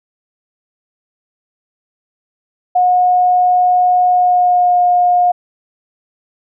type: tone with pitch glide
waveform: sine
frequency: 724 to 714 Hz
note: F#5 to F5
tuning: -38 to +38 cents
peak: -8 dBFS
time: 2.75-5.32 s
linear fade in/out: 10 ms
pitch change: -24 cents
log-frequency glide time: 4.08-4.8 s
effects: none